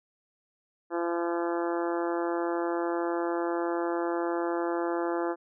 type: harmonic tone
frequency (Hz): 170.8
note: F3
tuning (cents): -38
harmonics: 2 / 3 / 4 / 5 / 6 / 7 / 8 / 9 / 10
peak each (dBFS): -29 / -34 / -36 / -37 / -40 / -41 / -42 / -45 / -46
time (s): 0.9-5.36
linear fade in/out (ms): 50
effects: none